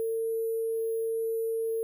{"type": "tone with sample-and-hold", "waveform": "sine", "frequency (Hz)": 451.1, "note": "A4", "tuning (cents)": 43, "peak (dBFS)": -27, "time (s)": [0, 1.83], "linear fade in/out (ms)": 0, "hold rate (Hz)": 11025, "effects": []}